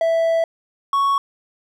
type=tone pair in turn; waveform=triangle; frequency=659.3 / 1110.8 Hz; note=E5 / C#6; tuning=0 / +3 cents; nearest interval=major sixth; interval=903 cents; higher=second; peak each=-13 dBFS; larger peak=neither; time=0.01-0.44 / 0.93-1.18 s; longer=first; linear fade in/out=2 ms; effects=none